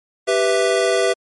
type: chord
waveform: square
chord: E minor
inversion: first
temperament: equal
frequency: 392 / 493.9 / 659.3 Hz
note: G4 / B4 / E5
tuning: 0 / 0 / 0 cents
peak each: -20 dBFS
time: 0.27-1.14 s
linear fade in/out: 20 ms
effects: MP3 48 kbps